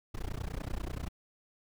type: noise with amplitude modulation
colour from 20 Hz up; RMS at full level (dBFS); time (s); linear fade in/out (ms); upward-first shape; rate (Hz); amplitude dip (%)
brown; -32; 0.14-1.09; 10; sine; 30.3; 100
effects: none